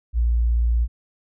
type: tone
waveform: sine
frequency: 58.27 Hz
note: A#1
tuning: in tune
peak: -16 dBFS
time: 0.13-0.88 s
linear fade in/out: 50 ms
effects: none